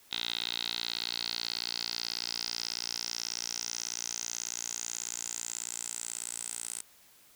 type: tone with band-pass filter sweep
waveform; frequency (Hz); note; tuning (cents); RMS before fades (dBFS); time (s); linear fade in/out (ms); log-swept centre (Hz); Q
10% pulse; 58.27; A#1; 0; -37; 0.11-6.82; 10; 3700 to 8600; 5.9
effects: white hiss -60 dBFS RMS until 7.35 s